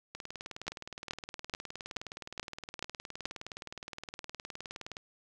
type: two click trains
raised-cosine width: 0.2 ms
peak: -24 / -16 dBFS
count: 94 / 7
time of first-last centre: 0.15-4.969 / 0.68-3.255 s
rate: 19.3 / 2.33 Hz
effects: none